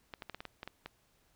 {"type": "clicks", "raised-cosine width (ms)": 0.3, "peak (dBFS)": -26, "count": 9, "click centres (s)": [0.138, 0.222, 0.297, 0.346, 0.405, 0.453, 0.631, 0.676, 0.86], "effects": ["pink hiss -71 dBFS RMS until 1.35 s"]}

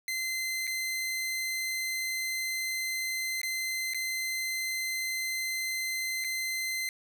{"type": "tone with dropouts", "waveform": "sawtooth", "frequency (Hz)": 2067, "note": "C7", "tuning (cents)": -22, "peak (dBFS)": -27, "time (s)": [0.08, 6.89], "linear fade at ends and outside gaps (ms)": 1, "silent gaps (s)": [[0.67, 0.675], [3.416, 3.432], [3.936, 3.945], [6.241, 6.245]], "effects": []}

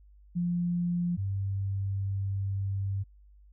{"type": "tone pair in turn", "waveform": "sine", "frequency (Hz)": [174.61, 98], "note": ["F3", "G2"], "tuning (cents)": [0, 0], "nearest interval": "minor seventh", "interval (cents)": 1000, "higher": "first", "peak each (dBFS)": [-26, -28], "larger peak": "first", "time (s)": [[0.35, 1.17], [1.17, 3.04]], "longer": "second", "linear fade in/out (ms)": 20, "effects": ["added 50 Hz sine -53 dBFS peak until 3.52 s"]}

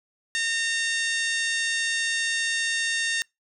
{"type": "harmonic tone", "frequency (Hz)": 915, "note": "A#5", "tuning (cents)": -32, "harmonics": [2, 3, 4, 5, 6, 7, 8, 9, 10], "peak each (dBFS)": [-26, -32, -31, -37, -37, -35, -41, -40, -39], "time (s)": [0.35, 3.22], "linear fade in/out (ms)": 0, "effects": ["noise-tail reverb RT60 0.2 s tail -26 dB re dry"]}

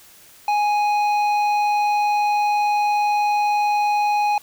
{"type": "tone with tanh clipping", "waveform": "triangle", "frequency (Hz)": 831, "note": "G#5", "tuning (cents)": 1, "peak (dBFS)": -18, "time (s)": [0.48, 4.38], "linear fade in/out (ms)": 2, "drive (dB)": 14, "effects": ["white hiss -48 dBFS RMS until 4.42 s"]}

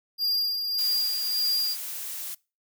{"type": "tone with tremolo", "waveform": "square", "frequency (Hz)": 4805, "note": "D8", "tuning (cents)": 39, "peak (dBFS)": -22, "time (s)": [0.18, 1.77], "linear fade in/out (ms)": 50, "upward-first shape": "sine", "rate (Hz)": 1.7, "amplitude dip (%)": 45}
{"type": "noise", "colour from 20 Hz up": "blue", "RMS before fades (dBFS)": -35, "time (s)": [0.78, 2.35], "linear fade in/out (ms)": 10}
{"effects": ["noise-tail reverb RT60 0.3 s tail -24 dB re dry"]}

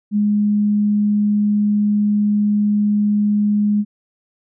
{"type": "tone", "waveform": "sine", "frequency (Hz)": 207.7, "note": "G#3", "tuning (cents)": 0, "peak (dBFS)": -13, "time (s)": [0.11, 3.85], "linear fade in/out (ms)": 50, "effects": []}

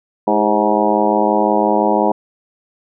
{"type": "harmonic tone with a mistuned harmonic", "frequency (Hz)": 105.8, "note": "G#2", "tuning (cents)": 33, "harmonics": [2, 3, 4, 5, 6, 7, 8, 9], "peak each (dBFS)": [-20, -20, -20, -20, -20, -20, -20, -20], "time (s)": [0.27, 2.12], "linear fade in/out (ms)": 5, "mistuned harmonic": 4, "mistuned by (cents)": -67, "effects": []}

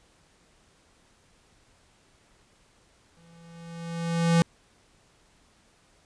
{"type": "tone with exponential growth", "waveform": "square", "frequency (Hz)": 167.8, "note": "E3", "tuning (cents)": 31, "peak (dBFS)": -17, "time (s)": [3.17, 4.42], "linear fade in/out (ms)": 0, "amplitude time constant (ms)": 270, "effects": ["pink hiss -62 dBFS RMS until 6.05 s", "resampled to 22050 Hz"]}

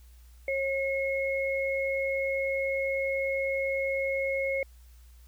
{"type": "tone pair together", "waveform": "sine", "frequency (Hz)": [542, 2168], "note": ["C#5", "C#7"], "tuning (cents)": [-39, -39], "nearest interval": "2 octaves", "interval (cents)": 2400, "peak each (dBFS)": [-28, -31], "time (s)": [0.48, 4.63], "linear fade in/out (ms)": 2, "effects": ["added 60 Hz sine -50 dBFS peak until 5.27 s", "white hiss -64 dBFS RMS until 5.27 s"]}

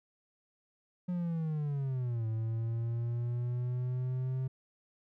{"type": "linear two-way sweep", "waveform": "triangle", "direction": "down then up", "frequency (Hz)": [180.9, 110.7, 131.1], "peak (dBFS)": -29, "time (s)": [1.08, 4.48], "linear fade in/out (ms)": 10, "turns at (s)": 2.27, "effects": []}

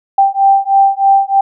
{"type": "beating tone pair", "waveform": "sine", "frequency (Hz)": [784, 787.2], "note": ["G5", "G5"], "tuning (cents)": [0, 7], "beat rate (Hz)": 3.2, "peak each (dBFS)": -10, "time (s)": [0.18, 1.41], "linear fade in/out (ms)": 5, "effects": []}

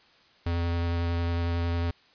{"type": "tone with vibrato", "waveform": "square", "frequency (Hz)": 85.3, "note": "F2", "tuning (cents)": -40, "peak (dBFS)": -26, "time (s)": [0.46, 1.91], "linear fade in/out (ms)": 5, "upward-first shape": "sine", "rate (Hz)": 11, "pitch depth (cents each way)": 11, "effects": ["white hiss -59 dBFS RMS until 2.14 s", "resampled to 11025 Hz"]}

